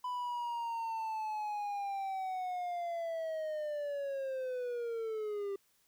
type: linear sweep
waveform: triangle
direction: down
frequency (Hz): 999 to 392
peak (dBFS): -33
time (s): 0.04-5.56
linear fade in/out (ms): 5
effects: white hiss -72 dBFS RMS until 5.87 s